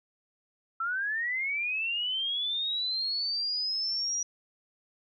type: linear sweep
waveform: sine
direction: up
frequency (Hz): 1318.5 to 5790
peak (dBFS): -28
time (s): 0.8-4.23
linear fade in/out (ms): 5
effects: none